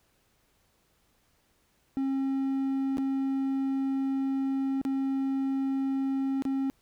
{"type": "tone with dropouts", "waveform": "triangle", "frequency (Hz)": 269.6, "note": "C#4", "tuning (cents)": -48, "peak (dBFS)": -24, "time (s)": [1.97, 6.7], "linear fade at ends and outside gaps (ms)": 0, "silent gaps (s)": [[2.971, 2.982], [4.815, 4.851], [6.422, 6.452]], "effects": ["pink hiss -69 dBFS RMS until 6.81 s"]}